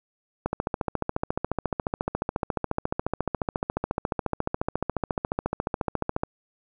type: click train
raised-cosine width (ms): 1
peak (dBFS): -11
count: 83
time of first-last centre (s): 0.46-6.235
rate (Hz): 14.2
effects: none